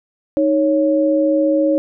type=tone pair together; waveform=sine; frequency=311.1 / 554.3 Hz; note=D#4 / C#5; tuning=0 / 0 cents; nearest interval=minor seventh; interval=1000 cents; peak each=-15 dBFS; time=0.37-1.78 s; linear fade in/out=0 ms; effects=none